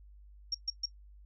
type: tone bursts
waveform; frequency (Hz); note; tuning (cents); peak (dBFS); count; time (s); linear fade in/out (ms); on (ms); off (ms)
sine; 5560; F8; -9; -30; 3; 0.52-0.858; 5; 26; 130
effects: noise-tail reverb RT60 0.1 s tail -18 dB re dry + added 50 Hz sine -52 dBFS peak until 1.25 s